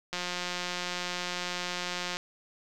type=click train; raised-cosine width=0.2 ms; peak=-16 dBFS; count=364; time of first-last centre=0.13-2.169 s; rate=178 Hz; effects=none